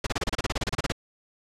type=noise bursts; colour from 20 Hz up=pink; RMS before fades=-26 dBFS; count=16; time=0.04-0.922 s; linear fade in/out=5 ms; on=27 ms; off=30 ms; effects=low-pass 6000 Hz 12 dB/octave